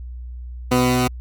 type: tone pair together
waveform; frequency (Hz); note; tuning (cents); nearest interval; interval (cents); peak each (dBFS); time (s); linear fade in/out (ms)
15% pulse; 124.91 / 250.4; B2 / B3; +20 / +24; octave; 1204; -12; 0.71-1.08; 10
effects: added 61 Hz sine -30 dBFS peak until 1.2 s